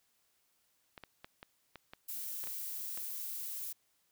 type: clicks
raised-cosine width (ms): 0.3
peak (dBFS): -31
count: 9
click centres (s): 0.978 / 1.037 / 1.245 / 1.429 / 1.757 / 1.935 / 2.439 / 2.472 / 2.975
type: noise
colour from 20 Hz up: violet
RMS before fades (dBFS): -41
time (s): 2.08-3.73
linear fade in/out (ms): 10
effects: white hiss -75 dBFS RMS until 4.11 s